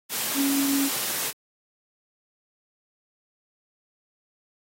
sine tone in noise, 277.2 Hz, C#4, in tune, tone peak -22 dBFS, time 0.34-0.9 s, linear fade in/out 50 ms, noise white, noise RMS -28 dBFS, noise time 0.09-1.33 s, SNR +3 dB, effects high-pass 150 Hz 12 dB/octave + AAC 48 kbps

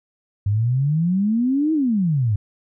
sine exponential two-way sweep, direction up then down, 98 to 323.4 to 98 Hz, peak -16 dBFS, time 0.46-2.36 s, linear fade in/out 5 ms, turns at 1.73 s, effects none

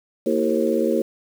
harmonic tone with a mistuned harmonic, 76.7 Hz, D#2, 24 cents flat, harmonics 3 / 4 / 5 / 6 / 7, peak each -24 / -24 / -24 / -24 / -24 dBFS, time 0.26-1.02 s, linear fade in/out 5 ms, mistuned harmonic 4, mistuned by +92 cents, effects 7-bit

